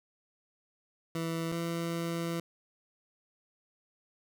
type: tone pair in turn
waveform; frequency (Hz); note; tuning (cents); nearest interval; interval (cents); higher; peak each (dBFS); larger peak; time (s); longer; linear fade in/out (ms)
20% pulse; 164.81 / 167.98; E3 / E3; 0 / +33; unison; 33; second; -27 / -27; neither; 1.15-1.52 / 1.52-2.4; second; 2
effects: none